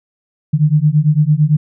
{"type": "beating tone pair", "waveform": "sine", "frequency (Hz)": [146.83, 155.73], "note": ["D3", "D#3"], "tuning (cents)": [0, 2], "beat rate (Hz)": 8.9, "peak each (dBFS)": -12, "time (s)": [0.53, 1.57], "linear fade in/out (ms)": 10, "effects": []}